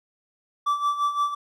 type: tone with tremolo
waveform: triangle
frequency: 1162 Hz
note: D6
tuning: 19 cents flat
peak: -17 dBFS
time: 0.66-1.35 s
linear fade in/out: 10 ms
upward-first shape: sine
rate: 5.8 Hz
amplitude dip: 70%
effects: none